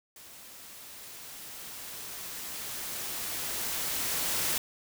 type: noise with level ramp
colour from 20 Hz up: white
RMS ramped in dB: -50 to -29 dBFS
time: 0.16-4.58 s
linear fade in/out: 2 ms
effects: none